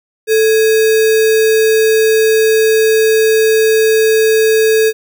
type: tone with sample-and-hold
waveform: sine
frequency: 440 Hz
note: A4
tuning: in tune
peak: -7 dBFS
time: 0.27-4.93 s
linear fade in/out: 50 ms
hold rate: 2100 Hz
effects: none